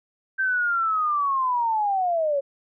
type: linear sweep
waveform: sine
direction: down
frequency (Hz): 1568 to 544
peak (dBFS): -20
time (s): 0.38-2.41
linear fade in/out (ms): 20
effects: none